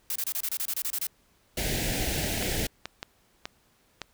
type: noise bursts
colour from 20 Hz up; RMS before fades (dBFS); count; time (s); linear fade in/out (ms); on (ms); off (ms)
blue; -30; 12; 0.1-1.069; 2; 56; 27
type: band-stop noise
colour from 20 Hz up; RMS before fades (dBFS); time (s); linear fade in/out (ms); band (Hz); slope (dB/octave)
pink; -29; 1.57-2.67; 5; 800 to 1600; 48
type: clicks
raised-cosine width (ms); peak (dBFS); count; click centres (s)
0.2; -16; 5; 2.426 / 2.856 / 3.029 / 3.455 / 4.017
effects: pink hiss -65 dBFS RMS until 4.13 s